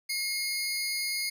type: tone pair together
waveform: 25% pulse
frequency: 2155 / 4846 Hz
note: C#7 / D#8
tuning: -49 / -47 cents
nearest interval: octave + major second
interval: 1402 cents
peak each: -28 dBFS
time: 0.09-1.3 s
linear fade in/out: 10 ms
effects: none